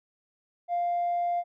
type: tone with tanh clipping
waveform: triangle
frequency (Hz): 698.5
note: F5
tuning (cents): 0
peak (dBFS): -25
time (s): 0.68-1.44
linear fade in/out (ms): 50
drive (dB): 5
effects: none